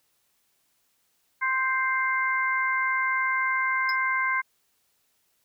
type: harmonic tone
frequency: 523.3 Hz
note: C5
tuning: in tune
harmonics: 2 / 3 / 4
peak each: -27 / -27 / -27 dBFS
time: 1.41-4.42 s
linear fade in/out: 20 ms
type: tone with exponential decay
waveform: triangle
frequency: 5110 Hz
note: D#8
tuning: 45 cents sharp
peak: -25 dBFS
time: 3.89-3.96 s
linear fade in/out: 2 ms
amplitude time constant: 15 ms
effects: white hiss -70 dBFS RMS until 5.44 s